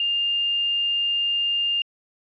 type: tone with quantisation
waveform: sine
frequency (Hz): 2808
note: F7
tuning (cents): +9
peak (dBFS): -20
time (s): 0-1.82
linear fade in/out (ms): 2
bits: 8
effects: resampled to 11025 Hz